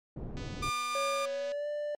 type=low-pass noise; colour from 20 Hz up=pink; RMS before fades=-39 dBFS; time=0.16-0.7 s; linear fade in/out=5 ms; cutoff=400 Hz; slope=12 dB/octave
type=click train; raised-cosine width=0.2 ms; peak=-31 dBFS; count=286; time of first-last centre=0.37-1.519 s; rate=248 Hz
type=tone with tremolo; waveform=sawtooth; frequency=1200 Hz; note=D6; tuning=37 cents sharp; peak=-26 dBFS; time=0.62-1.26 s; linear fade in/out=10 ms; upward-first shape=triangle; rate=3 Hz; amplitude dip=25%
type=tone with pitch glide; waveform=triangle; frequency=554.4 to 590.8 Hz; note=C#5 to D5; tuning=0 to +10 cents; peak=-30 dBFS; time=0.95-1.95 s; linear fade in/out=2 ms; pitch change=+110 cents; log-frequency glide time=1.31-1.68 s
effects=low-pass 9000 Hz 12 dB/octave + MP3 64 kbps